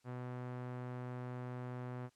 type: tone with low-pass filter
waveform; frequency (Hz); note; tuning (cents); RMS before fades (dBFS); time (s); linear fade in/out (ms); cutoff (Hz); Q
sawtooth; 124.6; B2; +16; -44; 0.04-2.1; 50; 1500; 0.94
effects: white hiss -75 dBFS RMS until 2.15 s + low-pass 8000 Hz 12 dB/octave